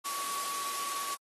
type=tone in noise; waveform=sine; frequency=1128 Hz; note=C#6; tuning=30 cents sharp; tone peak=-36 dBFS; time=0.04-1.16 s; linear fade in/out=20 ms; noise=white; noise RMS=-37 dBFS; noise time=0.04-1.16 s; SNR=-2 dB; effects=high-pass 300 Hz 12 dB/octave + AAC 32 kbps